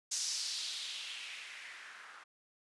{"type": "noise with low-pass filter sweep", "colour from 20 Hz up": "violet", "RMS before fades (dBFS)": -42, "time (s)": [0.11, 2.24], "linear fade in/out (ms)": 10, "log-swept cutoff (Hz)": [6200, 1300], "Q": 2.6, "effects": ["resampled to 24000 Hz"]}